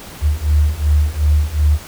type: beating tone pair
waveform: sine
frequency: 73.42 / 76.12 Hz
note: D2 / D#2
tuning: 0 / -37 cents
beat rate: 2.7 Hz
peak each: -15 / -14 dBFS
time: 0.21-1.79 s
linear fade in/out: 50 ms
effects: pink hiss -35 dBFS RMS until 1.87 s